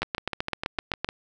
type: two click trains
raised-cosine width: 0.3 ms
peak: -10 / -13 dBFS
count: 9 / 8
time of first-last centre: 0.02-1.046 / 0.03-1.089 s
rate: 7.8 / 6.61 Hz
effects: none